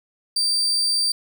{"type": "tone", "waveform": "35% pulse", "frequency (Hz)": 4671, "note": "D8", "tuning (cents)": -10, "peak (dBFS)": -17, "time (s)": [0.36, 1.12], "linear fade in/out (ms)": 5, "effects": []}